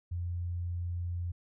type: tone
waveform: sine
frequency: 87.31 Hz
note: F2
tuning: in tune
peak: -32 dBFS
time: 0.11-1.32 s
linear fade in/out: 10 ms
effects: none